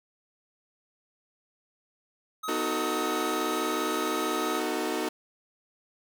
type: tone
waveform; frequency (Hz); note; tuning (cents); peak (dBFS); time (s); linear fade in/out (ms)
square; 1269; D#6; +34; -33; 2.43-4.6; 10
type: chord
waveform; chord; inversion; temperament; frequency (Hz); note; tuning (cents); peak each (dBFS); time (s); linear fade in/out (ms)
sawtooth; B dominant seventh; none; equal with one note detuned; 246.9 / 311.1 / 370 / 447.7; B3 / D#4 / F#4 / A4; 0 / 0 / 0 / +30; -33 / -28 / -29 / -30; 2.48-5.09; 5
effects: none